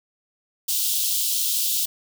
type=high-pass noise; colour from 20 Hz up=white; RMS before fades=-23 dBFS; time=0.68-1.86 s; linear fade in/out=10 ms; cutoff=3000 Hz; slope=48 dB/octave; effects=none